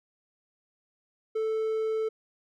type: tone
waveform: triangle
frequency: 440 Hz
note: A4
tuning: in tune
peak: -24 dBFS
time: 1.35-2.09 s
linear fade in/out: 10 ms
effects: none